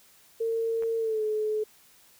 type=tone with pitch glide; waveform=sine; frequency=454.7 to 429.2 Hz; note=A#4 to A4; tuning=-43 to -43 cents; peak=-25 dBFS; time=0.4-1.64 s; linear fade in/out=10 ms; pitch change=-100 cents; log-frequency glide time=0.98-1.23 s
type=clicks; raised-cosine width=0.5 ms; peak=-31 dBFS; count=2; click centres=0.824 / 0.835 s
effects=white hiss -58 dBFS RMS until 2.19 s